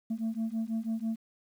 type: beating tone pair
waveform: sine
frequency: 221.2 / 227.3 Hz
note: A3 / A#3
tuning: +9 / -43 cents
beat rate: 6.1 Hz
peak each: -31 dBFS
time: 0.1-1.16 s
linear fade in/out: 10 ms
effects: tanh soft clip ceiling -27 dBFS + 10-bit